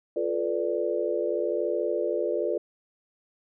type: chord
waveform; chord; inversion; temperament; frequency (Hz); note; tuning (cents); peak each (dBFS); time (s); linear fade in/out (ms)
sine; B half-diminished seventh; second; equal with one note detuned; 349.2 / 432.9 / 493.9 / 587.3; F4 / A4 / B4 / D5; 0 / -28 / 0 / 0; -30; 0.16-2.58; 5
effects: none